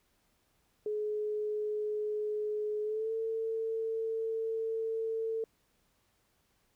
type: tone with pitch glide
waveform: sine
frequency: 423.1 to 448 Hz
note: G#4 to A4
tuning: +32 to +31 cents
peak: -31 dBFS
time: 0.86-5.44 s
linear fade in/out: 2 ms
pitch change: +99 cents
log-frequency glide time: 2.83-3.12 s
effects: pink hiss -73 dBFS RMS until 6.75 s